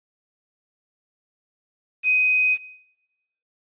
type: tone with quantisation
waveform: sine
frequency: 2509 Hz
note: D#7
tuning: 14 cents sharp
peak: -16 dBFS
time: 2.03-2.58 s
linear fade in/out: 50 ms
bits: 7
effects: noise-tail reverb RT60 1.0 s tail -20 dB re dry + resampled to 8000 Hz